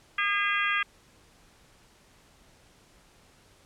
harmonic tone with a mistuned harmonic, 406.8 Hz, G#4, 36 cents flat, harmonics 3 / 4 / 5 / 6 / 7 / 8, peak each -30 / -29 / -30 / -33 / -35 / -36 dBFS, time 0.18-0.83 s, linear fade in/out 5 ms, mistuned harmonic 7, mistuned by -85 cents, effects pink hiss -59 dBFS RMS until 3.65 s + low-pass 10000 Hz 12 dB/octave

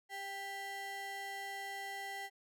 square ring-modulated tone, 593 Hz, D5, 17 cents sharp, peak -39 dBFS, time 0.09-2.3 s, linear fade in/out 50 ms, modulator 1380 Hz, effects none

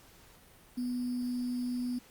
sine tone with sample-and-hold, 246.9 Hz, B3, in tune, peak -31 dBFS, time 0.77-1.99 s, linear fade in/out 10 ms, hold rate 4900 Hz, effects pink hiss -58 dBFS RMS until 2.1 s + Opus 48 kbps

